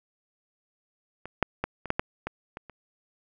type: clicks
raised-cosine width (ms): 0.5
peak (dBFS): -23 / -6 / -12 / -22 / -8 / -9 / -16 / -22 / -29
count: 9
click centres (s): 1.256 / 1.427 / 1.64 / 1.857 / 1.904 / 1.995 / 2.27 / 2.571 / 2.697
effects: none

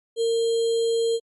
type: tone with sample-and-hold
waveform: sine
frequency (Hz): 458.7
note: A#4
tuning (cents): -28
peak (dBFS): -19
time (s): 0.16-1.2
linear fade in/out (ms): 50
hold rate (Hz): 3675
effects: MP3 48 kbps

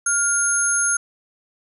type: tone cluster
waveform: sine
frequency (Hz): 1410 / 6450 / 10260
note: F6 / G8 / E9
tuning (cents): +16 / +48 / -48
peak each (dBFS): -22 / -21 / -21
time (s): 0.06-0.97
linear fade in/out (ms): 5
effects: none

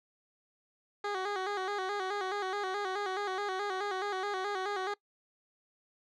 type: tone with vibrato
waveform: 15% pulse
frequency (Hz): 392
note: G4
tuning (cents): 0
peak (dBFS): -26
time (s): 1.04-4.94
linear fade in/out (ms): 5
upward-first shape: square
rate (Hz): 4.7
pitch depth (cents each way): 77
effects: noise-tail reverb RT60 0.1 s tail -22 dB re dry + low-pass 4000 Hz 12 dB/octave

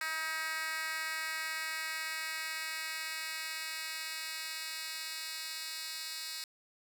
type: tone with high-pass filter sweep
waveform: 10% pulse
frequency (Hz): 318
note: D#4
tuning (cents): +38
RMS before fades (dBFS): -39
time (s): 0.01-6.44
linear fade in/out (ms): 2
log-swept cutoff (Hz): 1700 to 3600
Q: 1.5
effects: none

